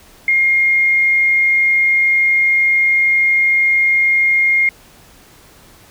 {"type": "tone", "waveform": "sine", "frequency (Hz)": 2131, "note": "C7", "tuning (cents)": 31, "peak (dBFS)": -10, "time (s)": [0.28, 4.69], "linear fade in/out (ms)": 2, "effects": ["pink hiss -45 dBFS RMS until 5.9 s"]}